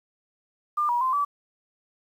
sine tone with pitch steps, 1199 / 961 / 1038 / 1152 Hz, D6 / B5 / C6 / D6, +36 / -48 / -14 / -34 cents, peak -21 dBFS, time 0.77-1.25 s, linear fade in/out 10 ms, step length 120 ms, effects 9-bit

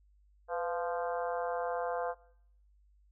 harmonic tone with a mistuned harmonic, 173.8 Hz, F3, 8 cents flat, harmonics 3 / 4 / 5 / 6 / 7 / 8 / 9, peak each -35 / -36 / -42 / -43 / -46 / -47 / -47 dBFS, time 0.48-2.15 s, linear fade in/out 50 ms, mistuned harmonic 3, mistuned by -61 cents, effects noise-tail reverb RT60 0.7 s tail -20 dB re dry + added 50 Hz sine -62 dBFS peak until 3.11 s

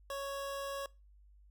25% pulse tone, 554.4 Hz, C#5, in tune, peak -34 dBFS, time 0.1-0.86 s, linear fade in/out 2 ms, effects noise-tail reverb RT60 0.3 s tail -23 dB re dry + added 50 Hz sine -58 dBFS peak until 1.5 s

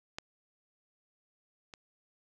clicks, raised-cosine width 0.2 ms, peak -20 / -29 dBFS, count 2, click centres 0.185 / 1.738 s, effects none

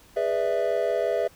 triangle chord, E dominant seventh, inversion first, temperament just, 412 / 494.4 / 593.3 / 659.3 Hz, G#4 / B4 / D5 / E5, -14 / +2 / +18 / 0 cents, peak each -27 / -26 / -27 / -24 dBFS, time 0.16-1.28 s, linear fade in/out 10 ms, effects pink hiss -54 dBFS RMS until 1.35 s

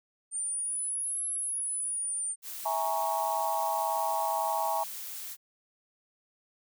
sine exponential two-way sweep, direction up then down, 8910 to 11030 to 8910 Hz, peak -30 dBFS, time 0.31-2.36 s, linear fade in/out 50 ms, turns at 1.26 s
blue noise, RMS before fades -40 dBFS, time 2.42-5.37 s, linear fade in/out 50 ms
sine chord, A# half-diminished seventh, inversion second, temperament equal, 659.3 / 830.6 / 932.3 / 1108.7 Hz, E5 / G#5 / A#5 / C#6, 0 / 0 / 0 / 0 cents, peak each -34 / -31 / -32 / -37 dBFS, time 2.65-4.84 s, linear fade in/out 10 ms
effects none

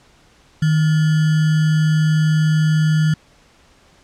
sine tone with sample-and-hold, 155.56 Hz, D#3, in tune, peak -12 dBFS, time 0.62-3.14 s, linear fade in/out 5 ms, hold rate 1575 Hz, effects pink hiss -52 dBFS RMS until 4.03 s + low-pass 7000 Hz 12 dB/octave

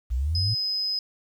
sine exponential sweep, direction up, 57 to 116.54 Hz, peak -22 dBFS, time 0.1-0.55 s, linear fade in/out 20 ms
sine tone, 5050 Hz, D#8, 25 cents sharp, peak -24 dBFS, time 0.35-0.99 s, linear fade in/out 2 ms
effects tanh soft clip ceiling -14 dBFS + 9-bit

